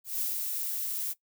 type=noise with ADSR envelope; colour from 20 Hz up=violet; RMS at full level=-30 dBFS; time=0.04-1.14 s; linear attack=160 ms; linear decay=150 ms; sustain=-3 dB; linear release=28 ms; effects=noise-tail reverb RT60 0.1 s tail -17 dB re dry